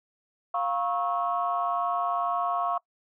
sine tone cluster, 701 / 959 / 1097 / 1300 Hz, F5 / A#5 / C#6 / E6, +6 / +49 / -18 / -24 cents, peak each -28 / -35 / -28 / -35 dBFS, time 0.54-2.78 s, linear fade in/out 5 ms, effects noise-tail reverb RT60 0.1 s tail -24 dB re dry + tanh soft clip ceiling -15 dBFS

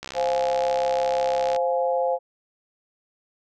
click train, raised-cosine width 0.2 ms, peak -16 dBFS, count 102, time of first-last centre 0.03-1.563 s, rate 65.9 Hz
sine chord, F minor, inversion second, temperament just, 523.8 / 698.5 / 838.1 Hz, C5 / F5 / Ab5, +2 / 0 / +16 cents, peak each -22 / -26 / -28 dBFS, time 0.14-2.19 s, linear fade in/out 50 ms
effects none

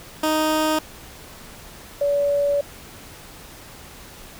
15% pulse / sine tone pair in turn, 311.1 / 571.5 Hz, D#4 / D5, 0 / -47 cents, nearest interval major seventh, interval 1053 cents, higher second, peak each -12 / -17 dBFS, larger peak first, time 0.23-0.79 / 2.01-2.61 s, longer second, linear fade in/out 5 ms, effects pink hiss -42 dBFS RMS until 4.39 s

